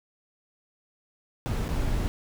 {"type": "noise with dropouts", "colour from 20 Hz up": "brown", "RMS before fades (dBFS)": -27, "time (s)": [1.46, 2.08], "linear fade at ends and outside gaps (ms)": 0, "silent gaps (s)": [1.682, 1.689], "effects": []}